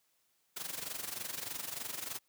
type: noise with amplitude modulation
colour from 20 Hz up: white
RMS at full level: -38 dBFS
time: 0.56-2.19 s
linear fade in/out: 10 ms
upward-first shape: sine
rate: 23.3 Hz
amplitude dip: 75%
effects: white hiss -75 dBFS RMS until 2.28 s + high-pass 80 Hz 12 dB/octave